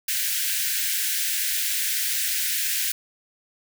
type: high-pass noise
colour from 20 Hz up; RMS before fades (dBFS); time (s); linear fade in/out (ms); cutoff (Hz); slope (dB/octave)
white; -25; 0.08-2.92; 5; 1500; 96
effects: none